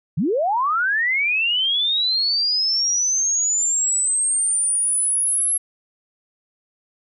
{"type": "linear sweep", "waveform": "sine", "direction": "up", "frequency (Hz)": [125, 11175], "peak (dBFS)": -17, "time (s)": [0.17, 5.58], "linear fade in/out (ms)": 10, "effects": []}